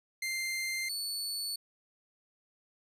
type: tone pair in turn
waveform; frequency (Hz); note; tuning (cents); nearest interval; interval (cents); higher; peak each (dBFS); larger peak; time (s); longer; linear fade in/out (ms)
sawtooth; 2093 / 4450; C7 / C#8; 0 / +6; octave + minor second; 1306; second; -29 / -31; first; 0.22-0.89 / 0.89-1.56; neither; 5
effects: resampled to 32000 Hz